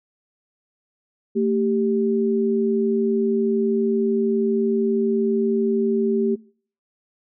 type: tone pair together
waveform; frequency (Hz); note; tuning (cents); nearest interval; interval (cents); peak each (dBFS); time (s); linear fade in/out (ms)
sine; 224.7 / 392; A3 / G4; +37 / 0; minor seventh; 963; -20 / -20; 1.35-6.36; 20
effects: noise-tail reverb RT60 0.5 s tail -23 dB re dry